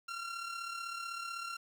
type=tone with amplitude modulation; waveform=sawtooth; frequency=1372 Hz; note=F6; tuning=31 cents flat; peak=-33 dBFS; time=0.08-1.57 s; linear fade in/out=10 ms; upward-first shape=sine; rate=35.9 Hz; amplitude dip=50%; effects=low-pass 8000 Hz 12 dB/octave + 10-bit